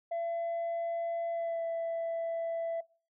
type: tone with pitch glide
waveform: sine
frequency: 675 to 665.3 Hz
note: E5 to E5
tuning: +41 to +16 cents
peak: -29 dBFS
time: 0.11-2.81 s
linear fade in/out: 10 ms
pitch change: -25 cents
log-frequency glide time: 1.31-1.63 s
effects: noise-tail reverb RT60 0.4 s tail -24 dB re dry + tanh soft clip ceiling -30 dBFS